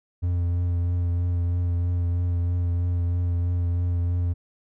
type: tone with vibrato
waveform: triangle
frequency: 87.4 Hz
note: F2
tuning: 2 cents sharp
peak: -19 dBFS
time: 0.22-4.34 s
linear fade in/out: 20 ms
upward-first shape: triangle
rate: 3.1 Hz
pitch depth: 23 cents each way
effects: none